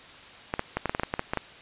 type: clicks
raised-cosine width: 0.5 ms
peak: -11 dBFS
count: 12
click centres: 0.539 / 0.594 / 0.77 / 0.857 / 0.895 / 0.949 / 0.997 / 1.034 / 1.139 / 1.194 / 1.335 / 1.373 s
effects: white hiss -47 dBFS RMS until 1.61 s + resampled to 8000 Hz